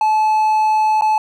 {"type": "tone with dropouts", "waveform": "triangle", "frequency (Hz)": 864, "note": "A5", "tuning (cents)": -32, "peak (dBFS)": -10, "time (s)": [0.01, 1.18], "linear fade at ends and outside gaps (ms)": 2, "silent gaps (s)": [1.011, 1.02], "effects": []}